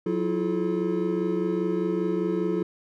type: tone cluster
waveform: triangle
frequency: 181 / 326.5 / 351.5 / 429.2 Hz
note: F#3 / E4 / F4 / A4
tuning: -38 / -17 / +11 / -43 cents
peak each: -27 dBFS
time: 0.06-2.63 s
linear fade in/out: 5 ms
effects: none